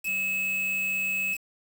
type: tone with quantisation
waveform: triangle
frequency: 2583 Hz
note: E7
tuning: 36 cents flat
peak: -24 dBFS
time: 0.03-1.38 s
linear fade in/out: 50 ms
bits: 6
effects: none